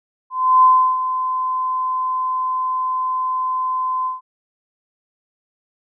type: tone with ADSR envelope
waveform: sine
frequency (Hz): 1027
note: C6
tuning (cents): -33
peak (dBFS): -7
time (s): 0.3-4.21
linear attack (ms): 330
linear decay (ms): 340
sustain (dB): -11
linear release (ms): 150
effects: none